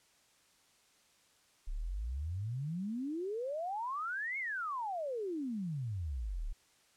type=exponential two-way sweep; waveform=sine; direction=up then down; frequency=31.48 to 2217 to 31.48 Hz; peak=-35 dBFS; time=1.67-6.53 s; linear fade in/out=10 ms; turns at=4.38 s; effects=white hiss -68 dBFS RMS until 6.96 s + low-pass 9000 Hz 12 dB/octave